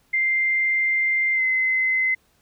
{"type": "tone with pitch glide", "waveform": "sine", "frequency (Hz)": [2093, 2052], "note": ["C7", "C7"], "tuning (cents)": [0, -34], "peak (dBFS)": -18, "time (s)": [0.13, 2.15], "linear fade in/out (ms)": 10, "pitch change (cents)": -34, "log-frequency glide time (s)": [1.34, 1.43], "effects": ["pink hiss -63 dBFS RMS until 2.41 s"]}